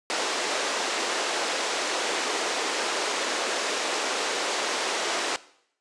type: band-pass noise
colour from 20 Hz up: pink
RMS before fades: -28 dBFS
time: 0.1-5.36 s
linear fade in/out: 0 ms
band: 360 to 7600 Hz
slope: 24 dB/octave
effects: noise-tail reverb RT60 0.7 s tail -19 dB re dry + resampled to 24000 Hz